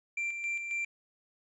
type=tone with tremolo; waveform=triangle; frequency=2360 Hz; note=D7; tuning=8 cents sharp; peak=-29 dBFS; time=0.17-0.85 s; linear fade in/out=5 ms; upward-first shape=square; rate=3.7 Hz; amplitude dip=45%; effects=resampled to 24000 Hz